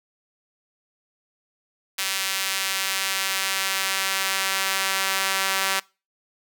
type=tone with high-pass filter sweep; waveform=sawtooth; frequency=192.7 Hz; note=G3; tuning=29 cents flat; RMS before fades=-25 dBFS; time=1.98-5.8 s; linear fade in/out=10 ms; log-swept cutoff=2400 to 1300 Hz; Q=0.76; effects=noise-tail reverb RT60 0.3 s tail -23 dB re dry